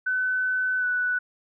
sine tone with pitch glide, 1510 to 1484.1 Hz, F#6 to F#6, +35 to +5 cents, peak -22 dBFS, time 0.06-1.19 s, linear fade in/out 10 ms, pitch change -30 cents, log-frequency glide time 0.79-0.85 s, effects none

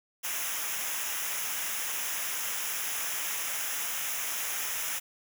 white noise with comb filter, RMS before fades -33 dBFS, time 0.23-5 s, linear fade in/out 20 ms, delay 0.23 ms, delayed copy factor -0.75, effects none

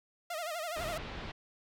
sawtooth tone with vibrato, 657 Hz, E5, 6 cents flat, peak -32 dBFS, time 0.3-0.98 s, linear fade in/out 5 ms, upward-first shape sine, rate 12 Hz, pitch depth 130 cents each way
pink low-pass noise, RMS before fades -42 dBFS, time 0.76-1.32 s, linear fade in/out 10 ms, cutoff 4000 Hz, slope 24 dB/octave
effects none

